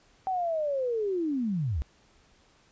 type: linear sweep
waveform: sine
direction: down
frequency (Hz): 770 to 57.6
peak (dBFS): -26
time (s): 0.27-1.82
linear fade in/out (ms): 0
effects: pink hiss -62 dBFS RMS until 2.71 s + resampled to 16000 Hz